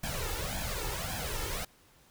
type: noise with flanger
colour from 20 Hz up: pink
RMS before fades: -35 dBFS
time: 0.03-1.65 s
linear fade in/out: 5 ms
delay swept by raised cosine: 1.2 to 2.3 ms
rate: 1.8 Hz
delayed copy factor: +0.85
effects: pink hiss -62 dBFS RMS until 2.1 s